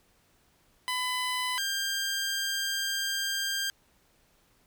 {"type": "tone pair in turn", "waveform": "15% pulse", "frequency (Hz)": [1004, 1593.8], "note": ["B5", "G6"], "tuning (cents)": [28, 28], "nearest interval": "minor sixth", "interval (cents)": 800, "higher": "second", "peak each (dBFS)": -22, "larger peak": "neither", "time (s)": [[0.88, 1.58], [1.58, 3.7]], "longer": "second", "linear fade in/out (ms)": 0, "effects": ["pink hiss -66 dBFS RMS until 4.66 s"]}